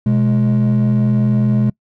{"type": "tone pair together", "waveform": "triangle", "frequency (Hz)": [124.87, 210], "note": ["B2", "G#3"], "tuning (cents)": [20, 19], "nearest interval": "major sixth", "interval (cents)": 899, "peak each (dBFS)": -11, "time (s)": [0.06, 1.7], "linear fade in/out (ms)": 5, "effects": ["noise-tail reverb RT60 0.1 s tail -26 dB re dry", "tanh soft clip ceiling -6 dBFS"]}